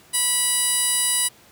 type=tone with band-pass filter; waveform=15% pulse; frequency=980 Hz; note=B5; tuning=14 cents flat; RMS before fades=-21 dBFS; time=0.13-1.29 s; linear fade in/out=20 ms; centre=9700 Hz; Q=1.8; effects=pink hiss -51 dBFS RMS until 1.51 s + high-pass 100 Hz 12 dB/octave